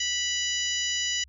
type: harmonic tone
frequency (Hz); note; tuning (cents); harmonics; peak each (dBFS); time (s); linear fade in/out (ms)
983; B5; -8; 2 / 3 / 4 / 5 / 6 / 7; -33 / -29 / -37 / -36 / -33 / -34; 0-1.24; 5
effects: added 67 Hz sine -52 dBFS peak until 1.28 s